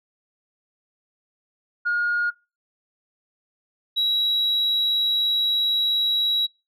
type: tone pair in turn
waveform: sine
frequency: 1430 / 3879 Hz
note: F6 / B7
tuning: +41 / -32 cents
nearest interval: octave + perfect fourth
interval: 1727 cents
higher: second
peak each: -18 / -17 dBFS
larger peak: second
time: 1.85-2.31 / 3.96-6.47 s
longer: second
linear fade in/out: 20 ms
effects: noise-tail reverb RT60 0.3 s tail -26 dB re dry + tanh soft clip ceiling -16 dBFS